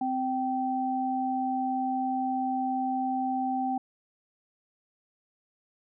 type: tone pair together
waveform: sine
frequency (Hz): 259 / 776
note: C4 / G5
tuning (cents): -17 / -18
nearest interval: octave + perfect fifth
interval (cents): 1899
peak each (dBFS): -30 / -28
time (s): 0.01-3.78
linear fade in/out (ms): 5
effects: none